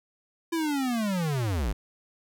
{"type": "linear sweep", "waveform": "square", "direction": "down", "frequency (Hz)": [338.9, 44.15], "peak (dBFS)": -26, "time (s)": [0.52, 1.73], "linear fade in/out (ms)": 10, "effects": []}